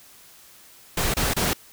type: noise bursts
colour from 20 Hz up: pink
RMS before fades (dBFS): -23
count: 3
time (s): 0.97-1.534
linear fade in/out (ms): 5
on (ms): 170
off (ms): 27
effects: white hiss -50 dBFS RMS until 1.72 s